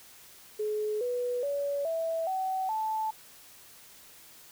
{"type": "tone with pitch steps", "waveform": "sine", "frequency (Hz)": [425, 491, 567.3, 655.4, 757.3, 874.9], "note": ["G#4", "B4", "C#5", "E5", "F#5", "A5"], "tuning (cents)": [40, -10, 40, -10, 40, -10], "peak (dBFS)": -28, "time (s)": [0.59, 3.11], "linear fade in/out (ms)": 10, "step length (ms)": 420, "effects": ["white hiss -53 dBFS RMS until 4.51 s"]}